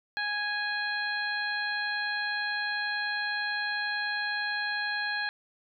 harmonic tone, 829 Hz, G#5, 3 cents flat, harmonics 1 / 2 / 3 / 4 / 5, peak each -37 / -30 / -40 / -43 / -37 dBFS, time 0.17-5.29 s, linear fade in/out 0 ms, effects none

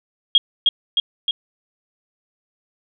sine tone with echo, 3262 Hz, G#7, 32 cents flat, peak -8 dBFS, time 0.35-0.38 s, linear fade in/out 2 ms, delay 310 ms, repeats 3, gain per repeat -3 dB, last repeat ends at 1.31 s, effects none

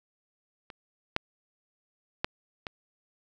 clicks, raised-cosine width 0.3 ms, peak -27 / -9 / -10 / -19 dBFS, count 4, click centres 0.702 / 1.164 / 2.245 / 2.668 s, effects none

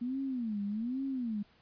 sine tone with vibrato, 234.1 Hz, A#3, 8 cents sharp, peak -32 dBFS, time 0.01-1.43 s, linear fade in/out 10 ms, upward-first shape sine, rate 1.2 Hz, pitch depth 260 cents each way, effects pink hiss -65 dBFS RMS until 1.61 s + resampled to 11025 Hz

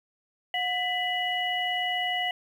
sine tone cluster, 724 / 1992 / 2925 Hz, F#5 / B6 / F#7, -38 / +14 / -21 cents, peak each -30 dBFS, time 0.54-2.31 s, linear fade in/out 2 ms, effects 9-bit

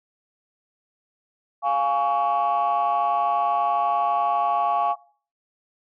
sine chord, Db major, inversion first, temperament equal with one note detuned, 698.5 / 830.6 / 1122.9 Hz, F5 / Ab5 / Db6, 0 / 0 / +22 cents, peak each -22 dBFS, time 1.62-4.96 s, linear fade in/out 50 ms, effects noise-tail reverb RT60 0.4 s tail -17 dB re dry + tanh soft clip ceiling -14 dBFS

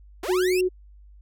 sawtooth linear sweep, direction up, 306 to 2794 Hz, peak -25 dBFS, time 0.23-0.61 s, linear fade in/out 5 ms
sine tone, 367.1 Hz, F#4, 14 cents flat, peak -19 dBFS, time 0.28-0.69 s, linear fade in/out 20 ms
effects added 50 Hz sine -46 dBFS peak until 1.21 s

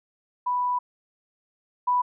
sine tone pair in turn, 987.8 / 987.8 Hz, B5 / B5, 0 / 0 cents, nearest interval unison, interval 0 cents, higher neither, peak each -22 / -19 dBFS, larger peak second, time 0.46-0.79 / 1.87-2.02 s, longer first, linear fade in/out 10 ms, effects none

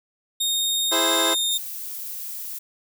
sawtooth tone with pitch glide, 3698 to 3662 Hz, A#7 to A#7, -15 to -32 cents, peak -18 dBFS, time 0.4-1.58 s, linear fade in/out 10 ms, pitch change -17 cents, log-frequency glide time 0.86-1.26 s
15% pulse chord, E augmented, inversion none, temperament equal, 329.6 / 415.3 / 523.3 Hz, E4 / G#4 / B#4, 0 / 0 / 0 cents, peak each -18 / -22 / -19 dBFS, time 0.91-1.35 s, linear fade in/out 20 ms
violet noise, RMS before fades -33 dBFS, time 1.51-2.59 s, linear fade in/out 10 ms
effects none

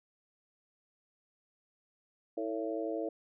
harmonic tone with a mistuned harmonic, 111.9 Hz, A2, 30 cents sharp, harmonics 3 / 4 / 5 / 6, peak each -37 / -38 / -39 / -40 dBFS, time 2.37-3.09 s, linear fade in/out 5 ms, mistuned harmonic 3, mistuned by -56 cents, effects none

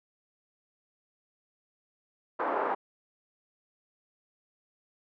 white band-pass noise, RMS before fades -30 dBFS, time 2.39-2.75 s, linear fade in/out 10 ms, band 320 to 1200 Hz, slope 24 dB/octave, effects none

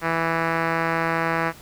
5% pulse tone with low-pass filter, 164.81 Hz, E3, in tune, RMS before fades -23 dBFS, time 0.01-1.53 s, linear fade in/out 50 ms, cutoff 2100 Hz, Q 1.1, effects pink hiss -46 dBFS RMS until 1.61 s

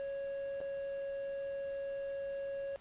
triangle tone with dropouts, 553 Hz, C#5, 4 cents flat, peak -35 dBFS, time 0-2.76 s, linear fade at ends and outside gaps 0 ms, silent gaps 0.604-0.613 s, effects pink hiss -61 dBFS RMS until 2.8 s + resampled to 8000 Hz

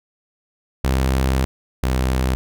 sawtooth tone pair in turn, 65.7 / 64.35 Hz, C2 / C2, +8 / -28 cents, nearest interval unison, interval 36 cents, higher first, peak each -12 / -13 dBFS, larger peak first, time 0.84-1.45 / 1.83-2.35 s, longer first, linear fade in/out 0 ms, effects none

